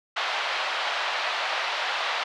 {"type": "band-pass noise", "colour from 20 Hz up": "pink", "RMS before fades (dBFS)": -28, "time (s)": [0.16, 2.24], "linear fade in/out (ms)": 10, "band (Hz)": [680, 4100], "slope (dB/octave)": 24, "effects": []}